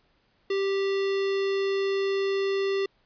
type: tone with notch filter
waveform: square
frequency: 392 Hz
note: G4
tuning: in tune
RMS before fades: -26 dBFS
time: 0.5-2.86 s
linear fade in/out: 5 ms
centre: 970 Hz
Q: 1.3
effects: pink hiss -67 dBFS RMS until 3.05 s + resampled to 11025 Hz